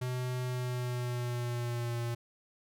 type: tone with pitch glide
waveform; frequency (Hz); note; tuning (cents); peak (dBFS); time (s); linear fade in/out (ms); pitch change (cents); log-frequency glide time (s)
square; 126 to 118.24; B2 to A#2; +35 to +25; -33; 0.01-2.15; 10; -110; 0.44-2
effects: none